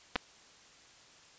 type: clicks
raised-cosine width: 0.3 ms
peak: -14 dBFS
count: 2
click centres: 0.157 / 0.161 s
effects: white hiss -58 dBFS RMS until 1.38 s + resampled to 16000 Hz